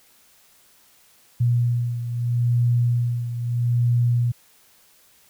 sine beating tone pair, 120 / 120.78 Hz, B2 / B2, -49 / -38 cents, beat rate 0.78 Hz, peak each -19 / -25 dBFS, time 1.4-4.32 s, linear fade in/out 10 ms, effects white hiss -56 dBFS RMS until 5.29 s

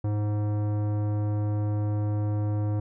sine tone with tanh clipping, 104.6 Hz, G#2, 13 cents sharp, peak -26 dBFS, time 0.04-2.8 s, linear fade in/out 5 ms, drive 16 dB, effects none

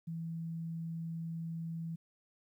sine tone, 164.81 Hz, E3, in tune, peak -37 dBFS, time 0.07-1.96 s, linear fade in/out 10 ms, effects 12-bit

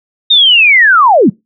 sine linear sweep, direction down, 3729 to 155.56 Hz, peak -3 dBFS, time 0.3-1.3 s, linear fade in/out 10 ms, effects noise-tail reverb RT60 0.2 s tail -25 dB re dry

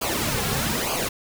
pink noise with flanger, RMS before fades -25 dBFS, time 0.01-1.09 s, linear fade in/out 10 ms, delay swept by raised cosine 0.53 to 3.33 ms, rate 1.1 Hz, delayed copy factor -0.7, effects none

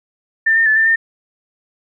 sine tone with pitch steps, 1790 / 1817 / 1739 / 1785 / 1813 Hz, A6 / A#6 / A6 / A6 / A#6, +29 / -45 / -21 / +24 / -49 cents, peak -10 dBFS, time 0.46-0.96 s, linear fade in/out 10 ms, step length 100 ms, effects none

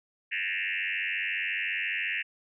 sine tone with frequency modulation, 2254 Hz, C#7, 28 cents sharp, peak -28 dBFS, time 0.31-2.23 s, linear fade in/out 20 ms, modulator 94.4 Hz, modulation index 5.8, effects none

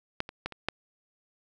clicks, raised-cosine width 0.3 ms, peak -12 / -24 / -16 / -26 / -11 dBFS, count 5, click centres 0.204 / 0.291 / 0.46 / 0.523 / 0.686 s, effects none

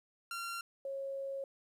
sawtooth / sine tone pair in turn, 1376 / 546.1 Hz, F6 / C#5, -26 / -26 cents, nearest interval octave + major third, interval 1600 cents, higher first, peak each -35 / -37 dBFS, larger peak first, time 0.31-0.61 / 0.85-1.44 s, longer second, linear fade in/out 2 ms, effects resampled to 32000 Hz + 12-bit

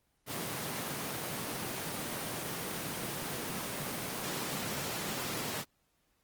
pink high-pass noise, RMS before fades -37 dBFS, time 0.26-5.65 s, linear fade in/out 50 ms, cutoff 120 Hz, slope 24 dB/octave, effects pink hiss -75 dBFS RMS until 6.23 s + Opus 24 kbps

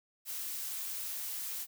blue noise, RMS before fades -39 dBFS, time 0.25-1.67 s, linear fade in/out 50 ms, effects none

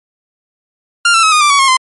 sawtooth tone with pitch steps, 1396.9 / 1338.4 / 1282.4 / 1228.8 / 1177.4 / 1128.1 / 1080.9 / 1035.7 Hz, F6 / E6 / E6 / D#6 / D6 / C#6 / C#6 / C6, 0 / +26 / -48 / -22 / +4 / +30 / -44 / -18 cents, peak -3 dBFS, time 1.05-1.77 s, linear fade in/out 5 ms, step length 90 ms, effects MP3 48 kbps

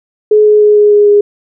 sine tone with pitch steps, 424.6 / 421.9 / 419.2 / 416.6 / 413.9 / 411.3 Hz, G#4 / G#4 / G#4 / G#4 / G#4 / G#4, +38 / +27 / +16 / +5 / -6 / -17 cents, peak -3 dBFS, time 0.31-1.21 s, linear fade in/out 5 ms, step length 150 ms, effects none

